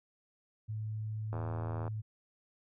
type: tone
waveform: sine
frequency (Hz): 108.3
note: A2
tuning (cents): -27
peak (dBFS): -35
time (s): 0.68-2.02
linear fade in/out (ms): 20
type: click train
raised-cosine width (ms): 1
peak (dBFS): -27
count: 46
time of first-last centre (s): 1.33-1.879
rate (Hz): 82
effects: none